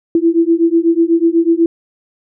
sine beating tone pair, 329.6 / 337.7 Hz, E4 / E4, 0 / +42 cents, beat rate 8.1 Hz, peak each -12 dBFS, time 0.15-1.66 s, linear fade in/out 2 ms, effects none

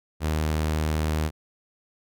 sawtooth tone, 77.6 Hz, D#2, 4 cents flat, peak -19 dBFS, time 0.2-1.31 s, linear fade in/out 50 ms, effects none

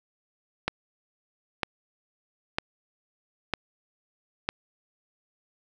click train, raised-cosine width 0.3 ms, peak -9 dBFS, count 5, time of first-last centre 0.68-4.49 s, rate 1.05 Hz, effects none

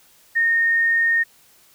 sine tone, 1841 Hz, A#6, 22 cents flat, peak -15 dBFS, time 0.35-1.24 s, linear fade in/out 20 ms, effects white hiss -54 dBFS RMS until 1.74 s

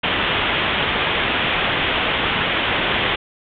white low-pass noise, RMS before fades -20 dBFS, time 0.03-3.16 s, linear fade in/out 10 ms, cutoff 3500 Hz, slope 96 dB/octave, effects none

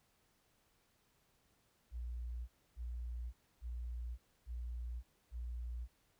sine tone bursts, 59.6 Hz, A#1, 39 cents sharp, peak -40 dBFS, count 5, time 1.91-5.88 s, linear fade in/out 50 ms, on 570 ms, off 280 ms, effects pink hiss -75 dBFS RMS until 6.19 s

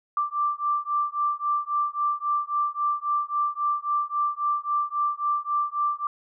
sine beating tone pair, 1174.7 / 1178.4 Hz, D6 / D6, 0 / +6 cents, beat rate 3.7 Hz, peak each -26 / -26 dBFS, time 0.17-6.07 s, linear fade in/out 2 ms, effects none

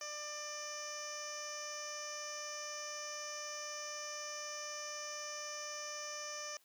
15% pulse tone with low-pass filter, 596 Hz, D5, 25 cents sharp, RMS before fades -44 dBFS, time 0.01-6.57 s, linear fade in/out 2 ms, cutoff 5900 Hz, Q 6, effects white hiss -70 dBFS RMS until 6.64 s + high-pass 300 Hz 12 dB/octave

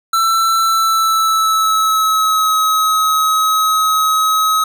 square tone with pitch glide, 1336 to 1274.9 Hz, E6 to D#6, +23 to +42 cents, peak -12 dBFS, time 0.13-4.64 s, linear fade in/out 5 ms, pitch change -81 cents, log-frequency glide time 0.6-2.55 s, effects none

